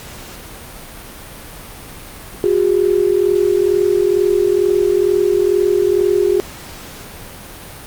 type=tone pair together; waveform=sine; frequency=362.8 / 405 Hz; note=F#4 / G#4; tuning=-34 / -43 cents; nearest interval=major second; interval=191 cents; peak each=-14 dBFS; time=2.44-6.4 s; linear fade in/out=0 ms; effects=pink hiss -34 dBFS RMS until 7.86 s + Opus 48 kbps